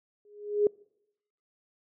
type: tone with exponential growth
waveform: sine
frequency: 414.5 Hz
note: G#4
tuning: 3 cents flat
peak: -17 dBFS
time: 0.25-0.67 s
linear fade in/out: 2 ms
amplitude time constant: 90 ms
effects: noise-tail reverb RT60 0.8 s tail -26 dB re dry

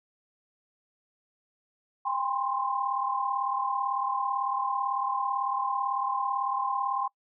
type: tone cluster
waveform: sine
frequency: 803 / 1025 / 1063 Hz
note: G5 / C6 / C6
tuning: +41 / -36 / +27 cents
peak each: -31 / -32 / -30 dBFS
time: 2.05-7.08 s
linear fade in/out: 10 ms
effects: noise-tail reverb RT60 0.1 s tail -25 dB re dry

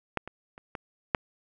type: clicks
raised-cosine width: 0.5 ms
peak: -12 / -24 / -30 / -20 / -7 dBFS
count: 5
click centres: 0.173 / 0.276 / 0.579 / 0.752 / 1.148 s
effects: none

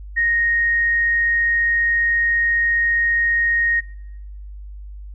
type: tone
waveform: sine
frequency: 1864.7 Hz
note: A#6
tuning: in tune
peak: -15 dBFS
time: 0.16-3.81 s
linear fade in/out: 20 ms
effects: noise-tail reverb RT60 0.9 s tail -22 dB re dry + added 50 Hz sine -32 dBFS peak until 5.14 s

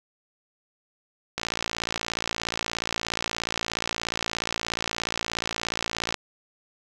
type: click train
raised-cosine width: 0.2 ms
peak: -9 dBFS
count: 272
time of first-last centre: 1.38-6.143 s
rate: 56.9 Hz
effects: none

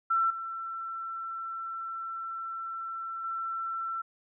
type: tone with level steps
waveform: sine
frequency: 1343 Hz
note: E6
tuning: 32 cents sharp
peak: -23 / -34 / -31 dBFS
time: 0.1-4.02 s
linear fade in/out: 10 ms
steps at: 0.3 / 3.24 s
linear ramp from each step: 5 ms
effects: none

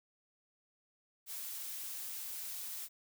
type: noise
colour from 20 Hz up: blue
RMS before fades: -43 dBFS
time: 1.26-2.89 s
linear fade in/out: 50 ms
effects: none

